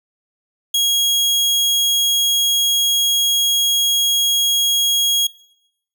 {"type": "tone", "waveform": "sawtooth", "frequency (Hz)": 3300, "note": "G#7", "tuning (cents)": -12, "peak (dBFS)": -11, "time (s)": [0.74, 5.27], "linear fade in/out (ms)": 5, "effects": ["noise-tail reverb RT60 0.8 s tail -22 dB re dry"]}